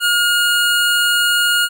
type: tone pair together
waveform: square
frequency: 1424 / 2874 Hz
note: F6 / F7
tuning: +33 / +49 cents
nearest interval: octave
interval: 1216 cents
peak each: -15 / -18 dBFS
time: 0-1.69 s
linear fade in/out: 50 ms
effects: none